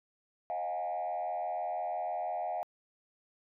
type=tone with frequency modulation; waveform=sine; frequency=717 Hz; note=F5; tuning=45 cents sharp; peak=-31 dBFS; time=0.5-2.63 s; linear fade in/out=0 ms; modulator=86 Hz; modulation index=1.1; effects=tanh soft clip ceiling -29 dBFS